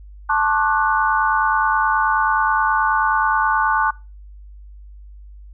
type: chord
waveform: sine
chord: D major seventh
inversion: second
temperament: equal with one note detuned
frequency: 880 / 1085.3 / 1174.7 / 1480 Hz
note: A5 / C#6 / D6 / F#6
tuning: 0 / -37 / 0 / 0 cents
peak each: -19 / -22 / -22 / -20 dBFS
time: 0.29-3.91 s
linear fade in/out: 10 ms
effects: noise-tail reverb RT60 0.3 s tail -23 dB re dry + added 50 Hz sine -37 dBFS peak until 5.53 s